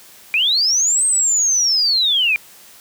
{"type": "linear two-way sweep", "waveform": "sine", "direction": "up then down", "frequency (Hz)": [2349, 8400, 2352], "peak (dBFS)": -13, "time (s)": [0.34, 2.36], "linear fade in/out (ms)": 0, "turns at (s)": 1.05, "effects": ["white hiss -44 dBFS RMS until 2.8 s", "high-pass 80 Hz 12 dB/octave"]}